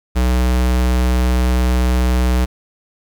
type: tone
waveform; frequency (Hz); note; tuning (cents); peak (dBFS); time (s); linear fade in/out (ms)
square; 62.2; B1; +13; -13; 0.15-2.46; 20
effects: 8-bit